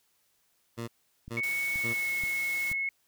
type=tone bursts; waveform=15% pulse; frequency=116.54 Hz; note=A#2; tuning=in tune; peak=-28 dBFS; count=3; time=0.77-1.94 s; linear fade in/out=20 ms; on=110 ms; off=420 ms
type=click train; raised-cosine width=5 ms; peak=-31 dBFS; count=4; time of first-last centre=1.28-2.715 s; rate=2.09 Hz
type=tone with pitch glide; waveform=sine; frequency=2217 to 2184 Hz; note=C#7 to C#7; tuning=0 to -26 cents; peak=-28 dBFS; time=1.37-2.89 s; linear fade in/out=2 ms; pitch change=-26 cents; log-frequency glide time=1.74-2.1 s
type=noise; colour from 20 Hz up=white; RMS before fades=-42 dBFS; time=1.43-2.73 s; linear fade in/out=5 ms
effects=white hiss -71 dBFS RMS until 3.07 s